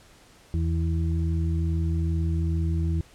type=harmonic tone; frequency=82.4 Hz; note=E2; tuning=in tune; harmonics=1 / 2 / 4; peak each=-23 / -29 / -35 dBFS; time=0.54-3.01 s; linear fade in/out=0 ms; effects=pink hiss -54 dBFS RMS until 3.14 s + low-pass 10000 Hz 12 dB/octave